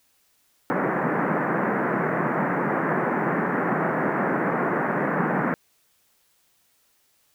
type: band-pass noise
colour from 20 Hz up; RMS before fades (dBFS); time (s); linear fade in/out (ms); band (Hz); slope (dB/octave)
pink; -24; 0.7-5.54; 0; 150 to 1900; 48
effects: white hiss -65 dBFS RMS until 7.34 s